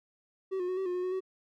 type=tone with pitch steps; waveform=triangle; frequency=381.6 / 359.6 / 369.2 / 382.5 / 357.9 / 361.7 / 367.9 / 376.9 Hz; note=G4 / F#4 / F#4 / G4 / F4 / F#4 / F#4 / F#4; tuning=-47 / -49 / -4 / -42 / +42 / -39 / -10 / +32 cents; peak=-28 dBFS; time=0.51-1.206 s; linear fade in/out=20 ms; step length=87 ms; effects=none